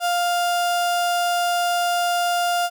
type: tone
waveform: 35% pulse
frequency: 701 Hz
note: F5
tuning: 6 cents sharp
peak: -17 dBFS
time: 0-2.7 s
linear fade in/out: 50 ms
effects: none